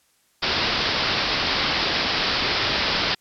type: low-pass noise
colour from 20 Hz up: white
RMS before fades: -23 dBFS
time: 0.42-3.15 s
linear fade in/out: 10 ms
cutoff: 5200 Hz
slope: 96 dB/octave
effects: white hiss -63 dBFS RMS until 3.2 s + low-pass 12000 Hz 12 dB/octave

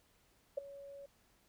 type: tone with ADSR envelope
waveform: sine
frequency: 560 Hz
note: C#5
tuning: 18 cents sharp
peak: -30 dBFS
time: 0.57-1.06 s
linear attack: 10 ms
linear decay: 9 ms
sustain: -18 dB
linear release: 5 ms
effects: pink hiss -71 dBFS RMS until 1.48 s

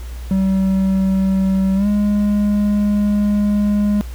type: tone with pitch glide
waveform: triangle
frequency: 191.5 to 206.4 Hz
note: G3 to G#3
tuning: -40 to -10 cents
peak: -11 dBFS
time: 0.31-4.01 s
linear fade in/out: 0 ms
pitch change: +130 cents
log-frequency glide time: 1.75-1.87 s
effects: added 60 Hz sine -26 dBFS peak until 4.14 s + pink hiss -42 dBFS RMS until 4.14 s

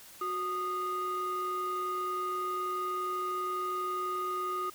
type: tone pair together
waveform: sine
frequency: 367.2 / 1235 Hz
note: F#4 / D#6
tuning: -13 / -13 cents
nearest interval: octave + major sixth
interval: 2100 cents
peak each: -35 / -30 dBFS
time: 0.21-4.7 s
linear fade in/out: 5 ms
effects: tanh soft clip ceiling -28 dBFS + white hiss -52 dBFS RMS until 4.74 s

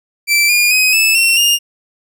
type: tone with pitch steps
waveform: sawtooth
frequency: 2334 / 2425 / 2519 / 2617 / 2718 / 2824 Hz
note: D7 / D#7 / D#7 / E7 / F7 / F7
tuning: -11 / -45 / +21 / -13 / -48 / +19 cents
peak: -6 dBFS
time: 0.27-1.59 s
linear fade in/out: 50 ms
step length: 220 ms
effects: none

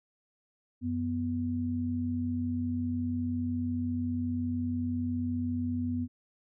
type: tone pair together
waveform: sine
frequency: 92.48 / 246.9 Hz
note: F#2 / B3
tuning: 0 / 0 cents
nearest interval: octave + perfect fourth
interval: 1700 cents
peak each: -34 / -30 dBFS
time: 0.81-6.08 s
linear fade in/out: 50 ms
effects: none

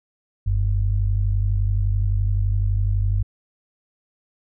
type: tone pair together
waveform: sine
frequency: 46.17 / 98 Hz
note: F#1 / G2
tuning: -3 / 0 cents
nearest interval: octave + minor second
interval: 1303 cents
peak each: -20 / -20 dBFS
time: 0.46-3.23 s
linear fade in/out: 10 ms
effects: none

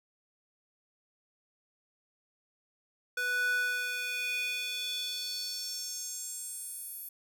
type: tone with high-pass filter sweep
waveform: square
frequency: 493.9 Hz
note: B4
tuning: in tune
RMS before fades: -35 dBFS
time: 3.17-7.09 s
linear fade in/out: 5 ms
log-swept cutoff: 1200 to 12000 Hz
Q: 4.1
effects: none

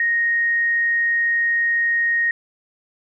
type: tone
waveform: sine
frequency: 1866 Hz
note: A#6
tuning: 1 cent sharp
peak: -16 dBFS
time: 0-2.31 s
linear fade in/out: 2 ms
effects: none

